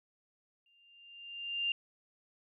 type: tone with exponential growth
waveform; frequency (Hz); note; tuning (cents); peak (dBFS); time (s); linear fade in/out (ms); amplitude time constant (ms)
sine; 2794; F7; 0; -28; 0.66-1.72; 2; 230
effects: none